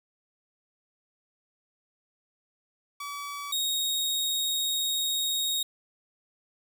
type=tone pair in turn; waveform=sawtooth; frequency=1144 / 3754 Hz; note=D6 / A#7; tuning=-46 / +11 cents; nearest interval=octave + major sixth; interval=2057 cents; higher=second; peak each=-31 / -23 dBFS; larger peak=second; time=3-3.52 / 3.52-5.63 s; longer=second; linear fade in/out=5 ms; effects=none